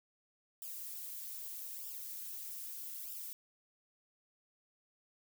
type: noise with flanger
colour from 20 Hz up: violet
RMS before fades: -45 dBFS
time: 0.62-3.33 s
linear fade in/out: 0 ms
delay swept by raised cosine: 0.47 to 5.87 ms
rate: 0.8 Hz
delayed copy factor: -0.95
effects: none